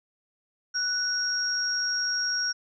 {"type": "tone pair together", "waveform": "sine", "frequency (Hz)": [1480, 5588], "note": ["F#6", "F8"], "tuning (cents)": [0, 0], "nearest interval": "octave + major seventh", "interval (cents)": 2300, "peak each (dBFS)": [-30, -26], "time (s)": [0.74, 2.53], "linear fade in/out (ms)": 20, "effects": []}